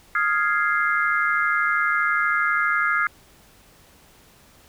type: chord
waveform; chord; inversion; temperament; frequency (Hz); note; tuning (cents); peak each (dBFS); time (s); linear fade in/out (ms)
sine; F minor seventh; third; equal; 1244.5 / 1396.9 / 1661.2 / 2093; Eb6 / F6 / Ab6 / C7; 0 / 0 / 0 / 0; -24 / -23 / -24 / -26; 0.15-3.07; 2
effects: pink hiss -53 dBFS RMS until 4.68 s